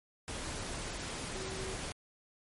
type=tone in noise; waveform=sine; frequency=380 Hz; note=F#4; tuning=46 cents sharp; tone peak=-42 dBFS; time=1.35-1.74 s; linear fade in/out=0 ms; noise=pink; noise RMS=-40 dBFS; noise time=0.28-1.92 s; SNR=-5 dB; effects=MP3 48 kbps